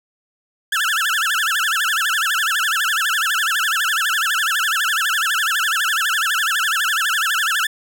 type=tone with vibrato; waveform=30% pulse; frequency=1517 Hz; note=F#6; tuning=43 cents sharp; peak=-14 dBFS; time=0.72-7.67 s; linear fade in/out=5 ms; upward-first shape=sine; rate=12 Hz; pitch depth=270 cents each way; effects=none